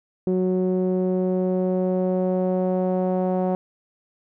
sawtooth tone with low-pass filter sweep, 184.4 Hz, F#3, 6 cents flat, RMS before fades -22 dBFS, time 0.27-3.55 s, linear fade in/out 0 ms, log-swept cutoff 410 to 680 Hz, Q 2.7, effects none

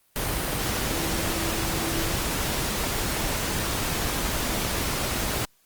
sine tone in noise, 329.6 Hz, E4, in tune, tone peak -34 dBFS, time 0.91-2.11 s, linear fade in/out 0 ms, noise pink, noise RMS -27 dBFS, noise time 0.16-5.45 s, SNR -10 dB, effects white hiss -64 dBFS RMS until 5.65 s + Opus 32 kbps

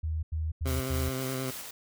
sine tone bursts, 79.1 Hz, D#2, 29 cents sharp, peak -28 dBFS, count 4, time 0.03-1.097 s, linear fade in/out 10 ms, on 200 ms, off 89 ms
15% pulse tone with vibrato, 131.1 Hz, C3, 4 cents sharp, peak -25 dBFS, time 0.65-1.51 s, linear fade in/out 10 ms, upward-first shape square, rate 9.4 Hz, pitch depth 20 cents each way
white noise with tremolo, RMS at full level -40 dBFS, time 0.67-1.71 s, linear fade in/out 5 ms, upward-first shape square, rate 3.7 Hz, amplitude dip 25%
effects none

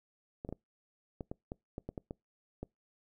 clicks, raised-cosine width 2 ms, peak -26 dBFS, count 11, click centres 0.449 / 0.49 / 0.526 / 1.208 / 1.315 / 1.519 / 1.781 / 1.89 / 1.978 / 2.109 / 2.63 s, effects noise-tail reverb RT60 0.2 s tail -26 dB re dry

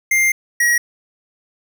square tone pair in turn, 2100 / 1903.9 Hz, C7 / A#6, +6 / +36 cents, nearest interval major second, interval 170 cents, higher first, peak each -13 dBFS, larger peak neither, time 0.11-0.32 / 0.6-0.78 s, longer first, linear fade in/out 5 ms, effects none

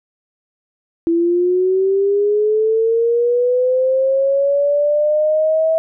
sine linear sweep, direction up, 331.6 to 649 Hz, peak -12 dBFS, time 1.07-5.78 s, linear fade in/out 0 ms, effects none

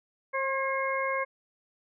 harmonic tone with a mistuned harmonic, 536 Hz, C5, 42 cents sharp, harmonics 1 / 2 / 3 / 4, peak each -31 / -31 / -36 / -33 dBFS, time 0.33-1.25 s, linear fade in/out 20 ms, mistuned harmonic 3, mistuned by +26 cents, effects none

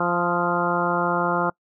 harmonic tone with a mistuned harmonic, 174.1 Hz, F3, 5 cents flat, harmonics 1 / 2 / 3 / 4 / 5 / 6 / 7 / 8, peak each -28 / -28 / -28 / -28 / -28 / -28 / -28 / -28 dBFS, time 0-1.5 s, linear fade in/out 5 ms, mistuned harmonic 7, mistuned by +33 cents, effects noise-tail reverb RT60 0.1 s tail -25 dB re dry

